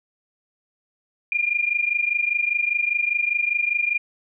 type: tone pair together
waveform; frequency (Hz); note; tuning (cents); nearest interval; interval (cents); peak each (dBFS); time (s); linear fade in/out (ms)
sine; 2400 / 2425; D7 / D#7; +37 / -45; unison; 18; -22 / -23; 1.32-3.98; 2
effects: none